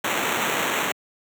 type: noise with sample-and-hold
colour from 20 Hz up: white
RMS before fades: -24 dBFS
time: 0.04-0.92 s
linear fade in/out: 5 ms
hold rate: 4900 Hz
effects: high-pass 200 Hz 12 dB/octave